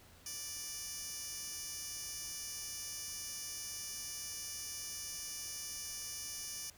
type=tone with high-pass filter; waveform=15% pulse; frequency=587.3 Hz; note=D5; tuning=in tune; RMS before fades=-44 dBFS; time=0.26-6.7 s; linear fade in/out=2 ms; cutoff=5500 Hz; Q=1.4; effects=added 84 Hz sine -65 dBFS peak until 6.77 s + pink hiss -61 dBFS RMS until 6.77 s